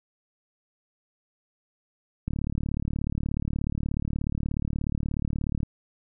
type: click train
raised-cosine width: 5 ms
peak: -16 dBFS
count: 124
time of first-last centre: 2.28-5.631 s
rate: 36.7 Hz
effects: none